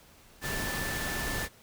sine tone in noise, 1760 Hz, A6, in tune, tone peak -36 dBFS, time 0.41-1.49 s, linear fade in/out 50 ms, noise pink, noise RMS -34 dBFS, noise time 0.41-1.49 s, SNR -5 dB, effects pink hiss -57 dBFS RMS until 1.62 s

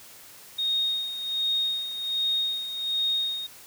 sine tone with tremolo, 3718 Hz, A#7, 5 cents flat, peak -22 dBFS, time 0.58-3.47 s, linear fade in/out 10 ms, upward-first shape sine, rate 1.3 Hz, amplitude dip 65%, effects white hiss -48 dBFS RMS until 3.66 s + high-pass 60 Hz 12 dB/octave

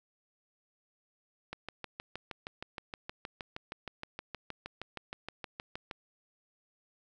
click train, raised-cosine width 0.3 ms, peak -23 dBFS, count 29, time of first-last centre 1.53-5.912 s, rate 6.39 Hz, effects none

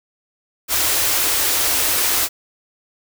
white band-stop noise, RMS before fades -18 dBFS, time 0.68-2.29 s, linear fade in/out 50 ms, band 120 to 260 Hz, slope 96 dB/octave, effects none

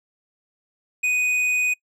triangle tone with hard clipping, 2489 Hz, D#7, in tune, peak -20 dBFS, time 1.03-1.74 s, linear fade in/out 10 ms, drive 10 dB, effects noise-tail reverb RT60 0.1 s tail -24 dB re dry

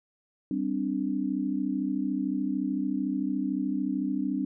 sine chord, G suspended fourth, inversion none, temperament equal with one note detuned, 196 / 260.1 / 293.7 Hz, G3 / C4 / D4, 0 / -10 / 0 cents, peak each -32 / -30 / -30 dBFS, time 0.51-4.45 s, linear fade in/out 2 ms, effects none

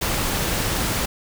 pink noise, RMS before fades -23 dBFS, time 0.01-1.06 s, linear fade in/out 10 ms, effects none

